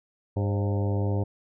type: harmonic tone with a mistuned harmonic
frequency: 100.6 Hz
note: G2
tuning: 45 cents sharp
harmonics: 1 / 2 / 3 / 4 / 5 / 6 / 7 / 8 / 9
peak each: -24 / -34 / -35 / -35 / -36 / -42 / -42 / -45 / -44 dBFS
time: 0.36-1.24 s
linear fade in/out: 10 ms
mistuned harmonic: 5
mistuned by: +63 cents
effects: none